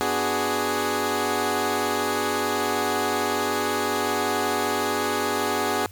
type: chord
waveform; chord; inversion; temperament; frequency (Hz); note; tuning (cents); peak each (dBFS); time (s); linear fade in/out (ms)
15% pulse; G# half-diminished seventh; first; equal; 246.9 / 293.7 / 370 / 415.3; B3 / D4 / F#4 / G#4; 0 / 0 / 0 / 0; -24 / -24 / -23 / -19; 0.01-5.86; 0
effects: added 96 Hz sine -43 dBFS peak until 5.91 s + white hiss -52 dBFS RMS until 5.91 s